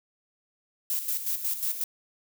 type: noise with tremolo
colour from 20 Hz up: violet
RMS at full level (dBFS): -28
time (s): 0.9-1.84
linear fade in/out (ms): 2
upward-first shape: square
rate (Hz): 5.5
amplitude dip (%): 60
effects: none